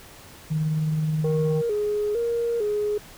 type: tone with tremolo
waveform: sine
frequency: 155.56 Hz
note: D#3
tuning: in tune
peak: -19 dBFS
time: 0.5-1.62 s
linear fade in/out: 20 ms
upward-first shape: sine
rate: 19 Hz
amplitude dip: 30%
type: tone with vibrato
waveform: sine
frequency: 442.4 Hz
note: A4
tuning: 9 cents sharp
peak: -21 dBFS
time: 1.24-2.98 s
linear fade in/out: 5 ms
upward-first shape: square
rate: 1.1 Hz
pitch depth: 100 cents each way
effects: tanh soft clip ceiling -16 dBFS + pink hiss -46 dBFS RMS until 3.17 s